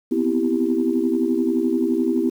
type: chord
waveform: sine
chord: C major seventh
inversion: third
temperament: equal with one note detuned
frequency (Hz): 246.9 / 258.5 / 329.6 / 392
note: B3 / C4 / E4 / G4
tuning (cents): 0 / -21 / 0 / 0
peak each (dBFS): -23 / -23 / -21 / -24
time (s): 0.11-2.3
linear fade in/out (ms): 10
effects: tanh soft clip ceiling -7 dBFS + 8-bit